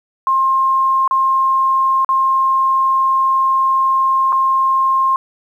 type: tone with dropouts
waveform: sine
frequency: 1063 Hz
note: C6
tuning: 27 cents sharp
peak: -11 dBFS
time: 0.27-5.16 s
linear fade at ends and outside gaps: 1 ms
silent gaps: 1.077-1.11 / 2.047-2.09 / 4.323-4.327 s
effects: 8-bit